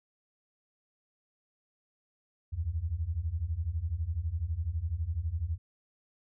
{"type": "beating tone pair", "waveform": "sine", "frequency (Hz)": [75.2, 87.2], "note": ["D2", "F2"], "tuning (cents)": [42, -2], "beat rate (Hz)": 12, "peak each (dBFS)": [-34, -32], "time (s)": [2.52, 5.58], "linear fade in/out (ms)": 20, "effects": []}